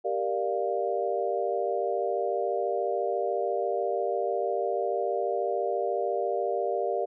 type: chord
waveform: sine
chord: G minor seventh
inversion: none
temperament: equal with one note detuned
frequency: 392 / 466.2 / 592.4 / 698.5 Hz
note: G4 / Bb4 / D5 / F5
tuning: 0 / 0 / +15 / 0 cents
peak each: -31 dBFS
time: 0.04-7.06 s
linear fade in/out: 20 ms
effects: none